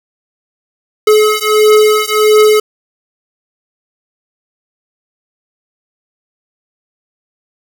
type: beating tone pair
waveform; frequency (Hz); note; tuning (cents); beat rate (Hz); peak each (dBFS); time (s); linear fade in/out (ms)
square; 426.4 / 427.9; G#4 / A4; +46 / -48; 1.5; -10; 1.07-2.6; 5
effects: none